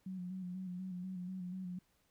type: tone with vibrato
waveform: sine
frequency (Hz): 183.3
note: F#3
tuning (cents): -16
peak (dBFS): -40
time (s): 0.06-1.79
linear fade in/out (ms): 5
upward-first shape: square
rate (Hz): 4.1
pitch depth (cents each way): 39
effects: pink hiss -75 dBFS RMS until 2.1 s